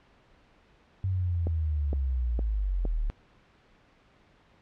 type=linear sweep; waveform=sine; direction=down; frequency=96 to 35.27 Hz; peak=-25 dBFS; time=1.04-3.1 s; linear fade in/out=0 ms
type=click train; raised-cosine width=2 ms; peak=-20 dBFS; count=4; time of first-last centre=1.47-2.852 s; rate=2.17 Hz
effects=pink hiss -61 dBFS RMS until 4.61 s + low-pass 3000 Hz 12 dB/octave